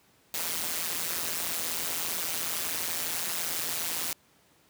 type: noise with amplitude modulation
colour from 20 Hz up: white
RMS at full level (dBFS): -28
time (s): 0.34-4.13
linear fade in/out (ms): 2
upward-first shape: sine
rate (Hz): 168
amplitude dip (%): 90
effects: pink hiss -63 dBFS RMS until 4.69 s + high-pass 100 Hz 12 dB/octave